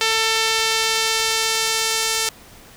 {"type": "tone with band-pass filter sweep", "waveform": "sawtooth", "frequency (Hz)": 445.8, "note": "A4", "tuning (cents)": 23, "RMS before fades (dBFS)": -20, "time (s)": [0.01, 2.29], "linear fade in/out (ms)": 0, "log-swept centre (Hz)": [3900, 6500], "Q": 0.88, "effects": ["pink hiss -45 dBFS RMS until 2.76 s"]}